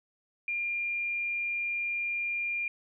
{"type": "tone", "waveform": "sine", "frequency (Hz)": 2400, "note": "D7", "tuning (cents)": 37, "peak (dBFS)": -29, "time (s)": [0.48, 2.68], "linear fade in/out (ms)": 2, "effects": []}